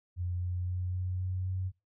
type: tone with pitch steps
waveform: sine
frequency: 89 / 89.83 / 90.66 / 91.5 / 92.35 / 93.21 Hz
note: F2 / F2 / F#2 / F#2 / F#2 / F#2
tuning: +33 / +49 / -35 / -19 / -3 / +13 cents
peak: -31 dBFS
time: 0.16-1.72 s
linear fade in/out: 50 ms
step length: 260 ms
effects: noise-tail reverb RT60 0.2 s tail -17 dB re dry